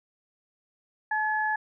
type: tone pair together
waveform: sine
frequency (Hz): 862 / 1704.7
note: A5 / G#6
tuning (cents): -36 / +45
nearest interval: octave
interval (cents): 1181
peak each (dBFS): -27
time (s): 1.11-1.56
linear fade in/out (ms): 5
effects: none